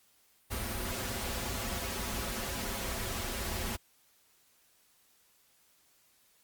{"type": "noise with comb filter", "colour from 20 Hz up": "pink", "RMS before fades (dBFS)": -36, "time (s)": [0.5, 3.77], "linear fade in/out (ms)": 20, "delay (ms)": 6.6, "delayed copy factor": -0.85, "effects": ["white hiss -67 dBFS RMS until 6.43 s", "Opus 48 kbps"]}